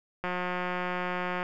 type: click train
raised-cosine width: 0.5 ms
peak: -17 dBFS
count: 215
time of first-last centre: 0.24-1.429 s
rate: 180 Hz
effects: none